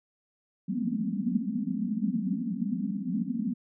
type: band-pass noise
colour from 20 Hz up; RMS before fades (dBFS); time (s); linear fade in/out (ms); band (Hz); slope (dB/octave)
pink; -30; 0.68-3.54; 10; 180 to 260; 96
effects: none